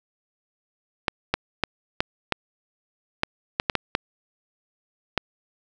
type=clicks; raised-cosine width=0.3 ms; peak=-4 dBFS; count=11; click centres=1.082 / 1.34 / 1.637 / 2.005 / 2.323 / 3.234 / 3.599 / 3.698 / 3.753 / 3.951 / 5.177 s; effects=none